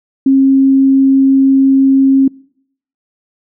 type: tone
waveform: sine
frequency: 269.4 Hz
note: C#4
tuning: 49 cents flat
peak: -5 dBFS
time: 0.26-2.28 s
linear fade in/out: 5 ms
effects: noise-tail reverb RT60 0.7 s tail -26 dB re dry